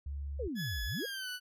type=tone; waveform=sine; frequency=70.6 Hz; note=C#2; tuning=32 cents sharp; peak=-36 dBFS; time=0.06-0.48 s; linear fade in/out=5 ms
type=exponential two-way sweep; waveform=sine; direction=down then up; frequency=554.4 to 49 to 554.4 Hz; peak=-35 dBFS; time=0.39-1.06 s; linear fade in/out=10 ms; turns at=0.84 s
type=tone with pitch glide; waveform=20% pulse; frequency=1699 to 1487.6 Hz; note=G#6 to F#6; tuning=+39 to +9 cents; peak=-33 dBFS; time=0.55-1.4 s; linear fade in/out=50 ms; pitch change=-230 cents; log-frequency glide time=0.97-1.29 s
effects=none